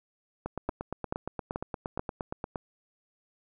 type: two click trains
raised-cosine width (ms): 1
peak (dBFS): -19 / -16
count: 19 / 4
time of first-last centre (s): 0.46-2.558 / 0.69-1.994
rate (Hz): 8.58 / 2.3
effects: none